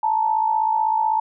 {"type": "tone pair together", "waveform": "sine", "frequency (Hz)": [874, 930], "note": ["A5", "A#5"], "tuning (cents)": [-12, -4], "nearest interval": "minor second", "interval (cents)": 108, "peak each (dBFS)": [-18, -23], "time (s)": [0.03, 1.2], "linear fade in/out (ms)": 5, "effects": []}